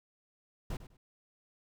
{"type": "noise with echo", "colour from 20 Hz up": "brown", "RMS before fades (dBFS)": -36, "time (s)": [0.7, 0.77], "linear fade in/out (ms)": 5, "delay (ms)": 100, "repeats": 2, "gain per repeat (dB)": -13, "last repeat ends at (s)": 0.97, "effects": []}